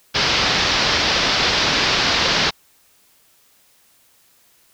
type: low-pass noise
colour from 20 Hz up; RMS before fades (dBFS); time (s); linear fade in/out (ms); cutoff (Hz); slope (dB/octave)
white; -18; 0.14-2.51; 20; 5300; 48
effects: white hiss -56 dBFS RMS until 4.73 s